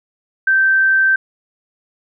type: tone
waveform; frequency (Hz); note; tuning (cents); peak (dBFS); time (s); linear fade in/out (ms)
sine; 1557; G6; -12; -10; 0.47-1.16; 5
effects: none